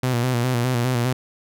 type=tone with vibrato; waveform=sawtooth; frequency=123.47 Hz; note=B2; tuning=in tune; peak=-15 dBFS; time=0.03-1.13 s; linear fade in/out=5 ms; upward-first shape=square; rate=4.9 Hz; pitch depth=59 cents each way; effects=none